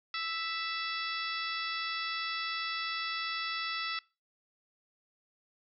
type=harmonic tone with a mistuned harmonic; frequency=659.3 Hz; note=E5; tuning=in tune; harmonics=2 / 3 / 4 / 5 / 6 / 7 / 8; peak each=-38 / -40 / -41 / -42 / -43 / -43 / -44 dBFS; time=0.14-3.99 s; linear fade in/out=2 ms; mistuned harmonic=5; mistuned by=+52 cents; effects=noise-tail reverb RT60 0.3 s tail -23 dB re dry